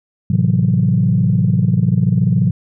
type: chord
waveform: sine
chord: F# half-diminished seventh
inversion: first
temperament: equal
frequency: 110 / 130.81 / 164.81 / 185 Hz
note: A2 / C3 / E3 / F#3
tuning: 0 / 0 / 0 / 0 cents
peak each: -16 dBFS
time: 0.3-2.51 s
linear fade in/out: 5 ms
effects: tanh soft clip ceiling -3 dBFS